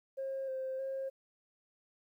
sine tone with pitch steps, 537 / 525 / 536 Hz, C5 / C5 / C5, +45 / +6 / +42 cents, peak -34 dBFS, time 0.17-1.1 s, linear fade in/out 20 ms, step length 310 ms, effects tanh soft clip ceiling -32 dBFS + 12-bit

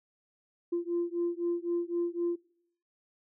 sine beating tone pair, 343.2 / 347.1 Hz, F4 / F4, -30 / -11 cents, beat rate 3.9 Hz, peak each -31 dBFS, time 0.72-2.36 s, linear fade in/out 10 ms, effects noise-tail reverb RT60 0.7 s tail -22 dB re dry + tanh soft clip ceiling -23 dBFS

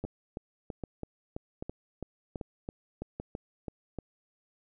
two click trains, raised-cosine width 2 ms, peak -23 / -23 dBFS, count 12 / 6, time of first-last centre 0.04-3.682 / 0.05-3.987 s, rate 3.02 / 1.27 Hz, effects none

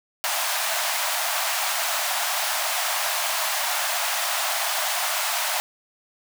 pink high-pass noise, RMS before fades -25 dBFS, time 0.24-5.6 s, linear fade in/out 0 ms, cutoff 610 Hz, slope 96 dB/octave, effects none

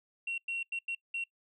sine tone bursts at uneven times, 2735 Hz, F7, 37 cents flat, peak -31 dBFS, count 5, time 0.27-0.38 / 0.48-0.63 / 0.72-0.79 / 0.88-0.95 / 1.14-1.24 s, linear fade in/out 5 ms, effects noise-tail reverb RT60 0.1 s tail -24 dB re dry + tanh soft clip ceiling -29 dBFS

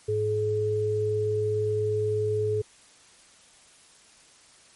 sine tone pair together, 105.2 / 425.8 Hz, G#2 / G#4, +23 / +43 cents, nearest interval 2 octaves, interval 2420 cents, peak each -29 / -24 dBFS, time 0.08-2.62 s, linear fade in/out 10 ms, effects white hiss -55 dBFS RMS until 4.75 s + MP3 48 kbps

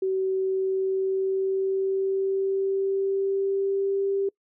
sine tone with pitch glide, 380 to 393.9 Hz, F#4 to G4, +46 to +8 cents, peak -22 dBFS, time 0.02-4.29 s, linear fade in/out 5 ms, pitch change +62 cents, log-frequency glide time 0.33-4.1 s, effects noise-tail reverb RT60 0.1 s tail -25 dB re dry

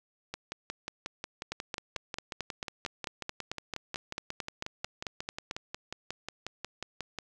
two click trains, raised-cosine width 0.2 ms, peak -17 / -19 dBFS, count 19 / 39, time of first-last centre 1.52-5.511 / 0.34-7.187 s, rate 4.51 / 5.55 Hz, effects none

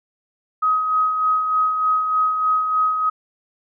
sine tone with tremolo, 1263 Hz, D#6, 26 cents sharp, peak -14 dBFS, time 0.62-3.1 s, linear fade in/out 10 ms, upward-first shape sine, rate 3.3 Hz, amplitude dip 45%, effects none

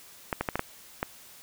clicks, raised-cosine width 0.5 ms, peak -12 dBFS, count 6, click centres 0.328 / 0.41 / 0.488 / 0.556 / 0.594 / 1.029 s, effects white hiss -51 dBFS RMS until 1.42 s

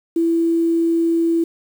sine tone with quantisation, 332.9 Hz, E4, 17 cents sharp, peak -14 dBFS, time 0.16-1.44 s, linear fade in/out 5 ms, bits 7, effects none

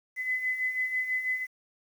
sine beating tone pair, 2015 / 2021.1 Hz, B6 / B6, +34 / +39 cents, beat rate 6.1 Hz, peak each -35 / -28 dBFS, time 0.16-1.47 s, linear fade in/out 50 ms, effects 9-bit

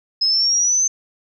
sine exponential sweep, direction up, 5100 to 6272 Hz, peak -14 dBFS, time 0.21-0.88 s, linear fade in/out 10 ms, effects none

